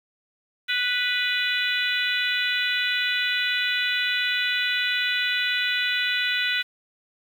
harmonic tone, 493.5 Hz, B4, 1 cent flat, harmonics 3 / 4 / 5 / 6 / 7 / 8, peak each -27 / -28 / -29 / -30 / -30 / -31 dBFS, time 0.68-6.63 s, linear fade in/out 20 ms, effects 8-bit

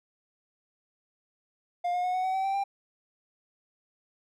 triangle tone with pitch steps, 705 / 716.9 / 729 / 741.3 / 753.9 / 766.6 / 779.5 / 792.7 Hz, F5 / F5 / F#5 / F#5 / F#5 / G5 / G5 / G5, +16 / +45 / -26 / +3 / +32 / -39 / -10 / +19 cents, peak -24 dBFS, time 1.84-2.64 s, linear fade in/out 10 ms, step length 100 ms, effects none

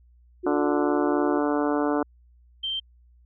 sine tone with pitch glide, 360 to 356.9 Hz, F#4 to F4, -47 to +38 cents, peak -26 dBFS, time 0.43-1.4 s, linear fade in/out 20 ms, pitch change -15 cents, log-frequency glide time 0.64-1.17 s
harmonic tone, 146.83 Hz, D3, in tune, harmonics 2 / 3 / 4 / 5 / 6 / 7 / 8 / 9 / 10, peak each -24 / -28 / -30 / -32 / -34 / -35 / -36 / -37 / -38 dBFS, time 0.46-2.03 s, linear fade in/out 5 ms
sine tone, 3136 Hz, G7, in tune, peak -26 dBFS, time 2.63-2.8 s, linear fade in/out 10 ms
effects added 60 Hz sine -53 dBFS peak until 3.25 s

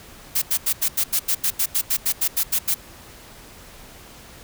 blue noise bursts, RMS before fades -20 dBFS, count 16, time 0.35-2.745 s, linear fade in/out 10 ms, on 70 ms, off 85 ms, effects pink hiss -44 dBFS RMS until 4.43 s

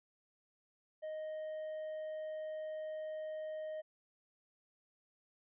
triangle tone, 622.3 Hz, D#5, in tune, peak -38 dBFS, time 1.02-3.82 s, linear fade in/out 20 ms, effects resampled to 8000 Hz

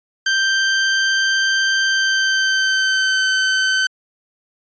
sawtooth tone with pitch glide, 1568 to 1533.1 Hz, G6 to G6, 0 to -39 cents, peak -11 dBFS, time 0.26-3.87 s, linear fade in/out 5 ms, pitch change -39 cents, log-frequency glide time 1.84-3.28 s, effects resampled to 16000 Hz

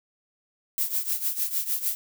violet noise with tremolo, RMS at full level -24 dBFS, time 0.78-1.95 s, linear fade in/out 0 ms, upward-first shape triangle, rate 6.6 Hz, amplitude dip 85%, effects none

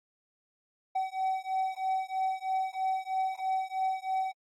triangle beating tone pair, 758 / 761.1 Hz, F#5 / F#5, +42 / +49 cents, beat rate 3.1 Hz, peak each -30 dBFS, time 0.95-4.32 s, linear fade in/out 10 ms, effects AAC 48 kbps

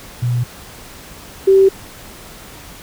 sine tone pair in turn, 121.8 / 386.7 Hz, B2 / G4, -24 / -24 cents, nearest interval octave + minor sixth, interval 2000 cents, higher second, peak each -14 / -6 dBFS, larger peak second, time 0.22-0.44 / 1.47-1.69 s, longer neither, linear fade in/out 10 ms, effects pink hiss -37 dBFS RMS until 2.82 s

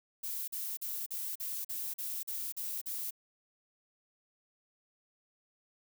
violet noise bursts, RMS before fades -38 dBFS, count 10, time 0.23-3.108 s, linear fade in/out 10 ms, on 250 ms, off 42 ms, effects none

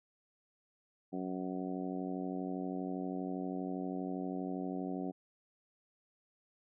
harmonic tone, 92.5 Hz, F#2, in tune, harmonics 2 / 3 / 4 / 5 / 6 / 7 / 8, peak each -41 / -39 / -44 / -49 / -51 / -49 / -47 dBFS, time 1.12-5.12 s, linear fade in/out 20 ms, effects none

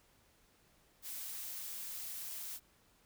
blue noise, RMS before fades -44 dBFS, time 1.02-2.6 s, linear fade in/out 50 ms, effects pink hiss -69 dBFS RMS until 3.05 s

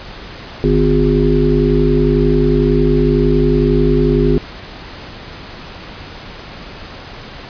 harmonic tone with a mistuned harmonic, 51 Hz, G#1, 31 cents flat, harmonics 1 / 3 / 5 / 7 / 8, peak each -16 / -16 / -16 / -16 / -16 dBFS, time 0.64-4.38 s, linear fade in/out 0 ms, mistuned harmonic 1, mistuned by -68 cents, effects pink hiss -32 dBFS RMS until 7.49 s + resampled to 11025 Hz

